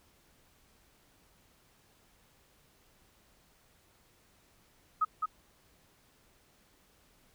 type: tone with echo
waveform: sine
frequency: 1265 Hz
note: D#6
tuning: 28 cents sharp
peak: -24 dBFS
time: 5.01-5.05 s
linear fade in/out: 10 ms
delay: 210 ms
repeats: 1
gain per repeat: -4 dB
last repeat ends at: 5.26 s
effects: pink hiss -66 dBFS RMS until 7.34 s